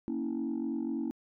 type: chord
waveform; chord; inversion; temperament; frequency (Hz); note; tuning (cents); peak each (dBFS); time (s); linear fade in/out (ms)
sine; A# diminished; none; equal with one note detuned; 233.1 / 277.2 / 325.3; A#3 / C#4 / E4; 0 / 0 / -23; -34; 0.08-1.11; 0
effects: tanh soft clip ceiling -26 dBFS